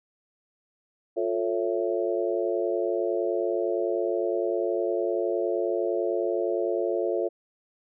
harmonic tone with a mistuned harmonic, 110.7 Hz, A2, 11 cents sharp, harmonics 3 / 4 / 5 / 6, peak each -28 / -29 / -30 / -31 dBFS, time 1.16-7.29 s, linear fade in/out 20 ms, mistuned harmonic 3, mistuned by +110 cents, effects none

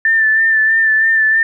sine tone with vibrato, 1776 Hz, A6, 16 cents sharp, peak -9 dBFS, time 0.05-1.43 s, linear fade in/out 2 ms, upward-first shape sine, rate 3.1 Hz, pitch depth 28 cents each way, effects none

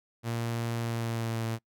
sawtooth tone with pitch glide, 116.54 to 113.48 Hz, A#2 to A#2, 0 to -46 cents, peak -26 dBFS, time 0.23-1.59 s, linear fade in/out 50 ms, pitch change -46 cents, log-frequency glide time 0.82-1.48 s, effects noise-tail reverb RT60 0.1 s tail -23 dB re dry

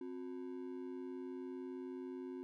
triangle ring-modulated tone, 313.6 Hz, D#4, 14 cents sharp, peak -38 dBFS, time 0.01-2.43 s, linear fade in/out 0 ms, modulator 49.9 Hz, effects none

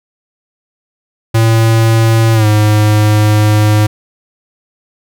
square tone with pitch glide, 113 to 106.04 Hz, A2 to G#2, +47 to +37 cents, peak -7 dBFS, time 1.34-3.87 s, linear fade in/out 10 ms, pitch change -110 cents, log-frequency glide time 2.34-2.46 s, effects none

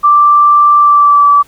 sine tone with pitch glide, 1174.7 to 1153.9 Hz, D6 to D6, 0 to -31 cents, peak -3 dBFS, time 0.03-1.43 s, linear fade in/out 20 ms, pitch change -31 cents, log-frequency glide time 0.78-1.28 s, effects pink hiss -45 dBFS RMS until 1.47 s

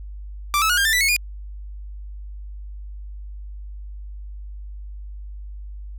sawtooth tone with pitch steps, 1174 / 1302.6 / 1445.4 / 1603.7 / 1779.5 / 1974.4 / 2191 / 2431 Hz, D6 / E6 / F#6 / G6 / A6 / B6 / C#7 / D#7, -1 / -21 / -41 / +39 / +19 / -1 / -21 / -41 cents, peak -13 dBFS, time 0.54-1.164 s, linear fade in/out 0 ms, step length 78 ms, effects added 50 Hz sine -32 dBFS peak until 5.98 s

